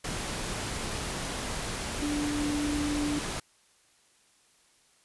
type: tone in noise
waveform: sine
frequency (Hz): 293.7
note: D4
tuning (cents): 0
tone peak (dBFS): -28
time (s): 2.02-3.19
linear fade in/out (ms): 5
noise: pink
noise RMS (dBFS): -34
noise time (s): 0.04-3.4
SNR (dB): +3
effects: white hiss -64 dBFS RMS until 5.04 s + resampled to 24000 Hz